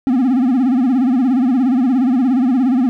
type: tone with vibrato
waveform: triangle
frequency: 254.4 Hz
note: C4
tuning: 48 cents flat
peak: -9 dBFS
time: 0.07-2.89 s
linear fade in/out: 0 ms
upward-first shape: sine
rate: 17 Hz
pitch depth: 140 cents each way
effects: none